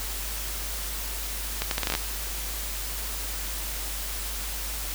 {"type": "accelerating click train", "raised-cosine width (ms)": 0.2, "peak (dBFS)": -8, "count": 9, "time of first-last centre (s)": [1.62, 1.951], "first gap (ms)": 92, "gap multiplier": 0.75, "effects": ["added 50 Hz sine -34 dBFS peak until 4.94 s", "white hiss -34 dBFS RMS until 4.94 s"]}